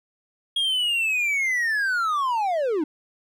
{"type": "linear sweep", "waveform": "triangle", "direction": "down", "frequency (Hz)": [3288, 284.2], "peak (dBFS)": -19, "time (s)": [0.56, 2.84], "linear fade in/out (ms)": 5, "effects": []}